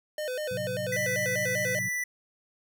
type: tone with vibrato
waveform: square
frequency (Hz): 554.4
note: C#5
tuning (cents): 0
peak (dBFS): -31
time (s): 0.18-1.79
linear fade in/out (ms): 2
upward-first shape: square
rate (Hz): 5.1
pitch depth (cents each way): 160
type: chord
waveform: sine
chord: F# diminished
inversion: first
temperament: equal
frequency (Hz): 110 / 130.81 / 185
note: A2 / C3 / F#3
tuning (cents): 0 / 0 / 0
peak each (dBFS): -39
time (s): 0.51-1.89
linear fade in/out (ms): 5
type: tone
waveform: square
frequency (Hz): 1975.5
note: B6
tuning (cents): 0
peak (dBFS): -29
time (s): 0.92-2.04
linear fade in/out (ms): 5
effects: none